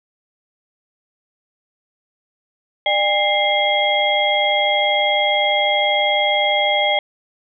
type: tone cluster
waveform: sine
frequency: 599 / 806 / 2102 / 3286 Hz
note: D5 / G5 / C7 / G#7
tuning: +34 / +48 / +7 / -19 cents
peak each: -20 dBFS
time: 2.86-6.99 s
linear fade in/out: 2 ms
effects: none